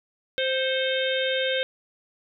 harmonic tone with a mistuned harmonic, 523.3 Hz, C5, in tune, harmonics 1 / 3 / 4 / 5 / 6 / 7, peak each -25 / -30 / -34 / -36 / -31 / -31 dBFS, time 0.38-1.63 s, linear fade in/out 0 ms, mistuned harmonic 4, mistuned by +68 cents, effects none

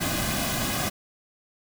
pink noise with comb filter, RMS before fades -27 dBFS, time 0-0.9 s, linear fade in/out 20 ms, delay 2.2 ms, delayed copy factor -0.7, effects none

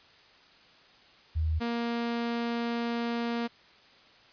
sine / sawtooth tone pair in turn, 79.2 / 234.9 Hz, D#2 / A#3, +31 / +13 cents, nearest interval octave + perfect fifth, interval 1882 cents, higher second, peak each -25 dBFS, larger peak neither, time 1.35-1.6 / 1.6-3.48 s, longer second, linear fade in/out 20 ms, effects white hiss -57 dBFS RMS until 4.32 s + resampled to 11025 Hz

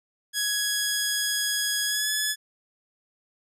10% pulse tone with pitch glide, 1669 to 1711 Hz, G#6 to A6, +8 to -49 cents, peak -15 dBFS, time 0.33-2.36 s, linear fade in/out 50 ms, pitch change +43 cents, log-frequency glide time 1.86-2.09 s, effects none

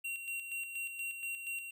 square tone with tremolo, 2746 Hz, F7, 30 cents flat, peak -37 dBFS, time 0.04-1.71 s, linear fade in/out 10 ms, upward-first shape square, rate 4.2 Hz, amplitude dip 50%, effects none

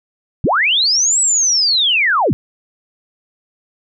sine linear two-way sweep, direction up then down, 75.1 to 7930 to 75.1 Hz, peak -11 dBFS, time 0.44-2.33 s, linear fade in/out 0 ms, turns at 1.2 s, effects none

